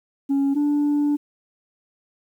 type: tone pair in turn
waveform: sine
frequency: 277.2 / 292 Hz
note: C#4 / D4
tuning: 0 / -10 cents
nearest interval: minor second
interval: 90 cents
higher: second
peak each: -15 dBFS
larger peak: neither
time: 0.29-0.55 / 0.55-1.17 s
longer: second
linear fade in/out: 20 ms
effects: tanh soft clip ceiling -16 dBFS + 9-bit